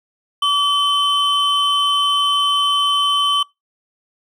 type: tone pair together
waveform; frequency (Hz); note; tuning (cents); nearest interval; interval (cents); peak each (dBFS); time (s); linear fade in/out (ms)
triangle; 1148 / 3063; D6 / G7; -40 / -41; octave + perfect fourth; 1699; -15; 0.42-3.43; 5
effects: noise-tail reverb RT60 0.2 s tail -24 dB re dry